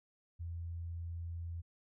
sine tone, 84.6 Hz, E2, 45 cents sharp, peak -39 dBFS, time 0.39-1.62 s, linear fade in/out 20 ms, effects none

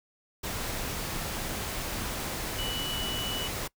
sine tone in noise, 2956 Hz, F#7, 2 cents flat, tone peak -33 dBFS, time 2.58-3.48 s, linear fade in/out 10 ms, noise pink, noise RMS -34 dBFS, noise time 0.43-3.68 s, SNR -2 dB, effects noise-tail reverb RT60 0.1 s tail -23 dB re dry

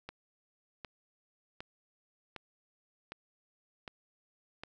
click train, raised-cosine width 0.3 ms, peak -26 dBFS, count 7, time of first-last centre 0.09-4.635 s, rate 1.32 Hz, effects none

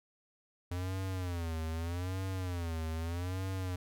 square tone with vibrato, 87.31 Hz, F2, in tune, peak -35 dBFS, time 0.71-3.76 s, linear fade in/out 5 ms, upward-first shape sine, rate 0.81 Hz, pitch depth 150 cents each way, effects none

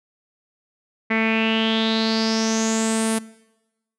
sawtooth tone with low-pass filter sweep, 222.6 Hz, A3, 20 cents sharp, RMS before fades -21 dBFS, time 1.1-3.19 s, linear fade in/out 10 ms, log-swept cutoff 2100 to 10000 Hz, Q 6.8, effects noise-tail reverb RT60 1.0 s tail -21 dB re dry

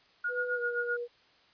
sine tone with tremolo, 1436 Hz, F6, 48 cents sharp, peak -28 dBFS, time 0.24-0.97 s, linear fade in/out 5 ms, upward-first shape sine, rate 7.7 Hz, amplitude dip 80%
sine tone with pitch glide, 493.9 to 479.8 Hz, B4 to A#4, 0 to +50 cents, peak -33 dBFS, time 0.28-1.08 s, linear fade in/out 50 ms, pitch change -50 cents, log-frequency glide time 0.55-0.6 s
effects white hiss -63 dBFS RMS until 1.53 s + resampled to 11025 Hz

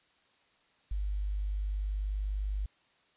sine tone with quantisation, 50.2 Hz, G1, 42 cents sharp, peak -30 dBFS, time 0.91-2.66 s, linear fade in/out 5 ms, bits 10, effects white hiss -68 dBFS RMS until 3.16 s + resampled to 8000 Hz

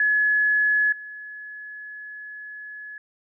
sine tone with level steps, 1700 Hz, G#6, 40 cents sharp, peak -17 / -35 dBFS, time 0-2.98 s, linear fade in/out 2 ms, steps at 0.92 s, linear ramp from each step 5 ms, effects none

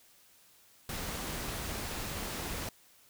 pink noise, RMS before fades -38 dBFS, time 0.89-2.69 s, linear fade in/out 2 ms, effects white hiss -62 dBFS RMS until 3.09 s

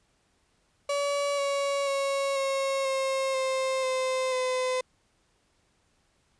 35% pulse tone with pitch steps, 569 / 560.2 / 551.5 / 543 / 534.6 / 526.3 / 518.2 / 510.2 Hz, C#5 / C#5 / C#5 / C#5 / C5 / C5 / C5 / C5, +45 / +18 / -9 / -36 / +37 / +10 / -17 / -44 cents, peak -24 dBFS, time 0.89-4.81 s, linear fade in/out 5 ms, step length 490 ms, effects pink hiss -69 dBFS RMS until 6.39 s + resampled to 22050 Hz

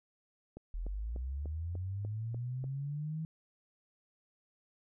click train, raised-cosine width 2 ms, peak -33 dBFS, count 8, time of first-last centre 0.57-2.641 s, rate 3.38 Hz
sine linear sweep, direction up, 39.5 to 161.3 Hz, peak -35 dBFS, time 0.74-3.25 s, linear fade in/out 0 ms
effects none

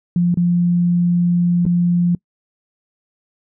sine tone with dropouts, 174.61 Hz, F3, in tune, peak -12 dBFS, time 0.16-2.15 s, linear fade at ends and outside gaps 2 ms, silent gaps 0.343-0.372 / 1.653-1.663 s, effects noise-tail reverb RT60 0.1 s tail -25 dB re dry

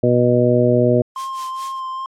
harmonic tone, 122.5 Hz, B2, 14 cents flat, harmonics 1 / 2 / 3 / 4 / 5, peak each -18 / -18 / -18 / -18 / -18 dBFS, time 0.03-1.02 s, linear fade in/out 5 ms
blue noise with tremolo, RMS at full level -30 dBFS, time 1.15-1.81 s, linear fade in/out 50 ms, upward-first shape sine, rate 4.6 Hz, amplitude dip 90%
triangle tone with vibrato, 1055 Hz, C6, 14 cents sharp, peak -22 dBFS, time 1.16-2.06 s, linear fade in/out 2 ms, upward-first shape sine, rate 2.4 Hz, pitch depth 17 cents each way
effects low-pass 7000 Hz 12 dB/octave

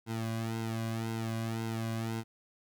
sawtooth tone with flanger, 113.1 Hz, A2, 48 cents sharp, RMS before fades -35 dBFS, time 0.06-2.24 s, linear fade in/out 50 ms, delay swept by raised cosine 1.7 to 2.27 ms, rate 1.9 Hz, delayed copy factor -1, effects none

